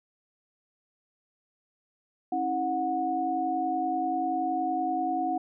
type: tone cluster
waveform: sine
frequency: 272.2 / 322.7 / 732 Hz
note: C#4 / E4 / F#5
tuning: -31 / -37 / -19 cents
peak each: -34 / -32 / -27 dBFS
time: 2.32-5.38 s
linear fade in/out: 5 ms
effects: none